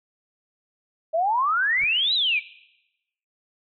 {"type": "exponential two-way sweep", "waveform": "sine", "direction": "up then down", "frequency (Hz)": [622.3, 4050, 2278], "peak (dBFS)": -19, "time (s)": [1.13, 2.4], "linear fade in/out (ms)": 20, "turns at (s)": 2.14}
{"type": "noise with exponential growth", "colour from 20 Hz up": "brown", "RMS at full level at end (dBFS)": -36, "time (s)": [1.73, 1.84], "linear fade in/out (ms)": 1, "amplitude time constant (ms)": 23}
{"effects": ["noise-tail reverb RT60 0.9 s tail -18 dB re dry"]}